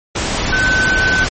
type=tone in noise; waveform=sine; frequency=1521 Hz; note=F#6; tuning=47 cents sharp; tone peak=-12 dBFS; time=0.52-1.25 s; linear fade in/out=10 ms; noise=pink; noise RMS=-18 dBFS; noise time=0.15-1.29 s; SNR=+3 dB; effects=MP3 32 kbps